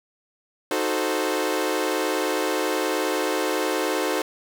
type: chord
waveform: sawtooth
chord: D# diminished seventh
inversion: none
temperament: equal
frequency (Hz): 311.1 / 370 / 440 / 523.3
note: D#4 / F#4 / A4 / C5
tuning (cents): 0 / 0 / 0 / 0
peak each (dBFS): -24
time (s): 0.71-4.22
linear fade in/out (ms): 2
effects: none